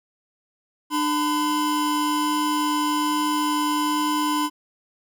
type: tone pair together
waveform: square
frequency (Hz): 299.8 / 1009.8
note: D4 / B5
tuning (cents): +36 / +38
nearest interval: octave + major sixth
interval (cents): 2102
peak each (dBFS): -24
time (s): 0.9-4.5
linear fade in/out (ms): 50
effects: none